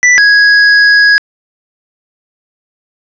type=tone pair in turn; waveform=square; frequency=1975.5 / 1661.2 Hz; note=B6 / G#6; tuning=0 / 0 cents; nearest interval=minor third; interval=300 cents; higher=first; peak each=-4 dBFS; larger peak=neither; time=0.03-0.18 / 0.18-1.18 s; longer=second; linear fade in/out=0 ms; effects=resampled to 16000 Hz + 7-bit